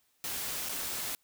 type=noise with dropouts; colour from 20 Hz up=white; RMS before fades=-36 dBFS; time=0.24-1.15 s; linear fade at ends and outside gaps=0 ms; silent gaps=0.688-0.693 s; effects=white hiss -72 dBFS RMS until 1.23 s